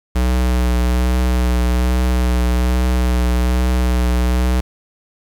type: tone with vibrato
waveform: square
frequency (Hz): 61.74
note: B1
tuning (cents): 0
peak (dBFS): -14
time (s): 0.15-4.61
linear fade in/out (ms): 10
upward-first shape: triangle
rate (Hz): 1.2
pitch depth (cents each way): 26
effects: 7-bit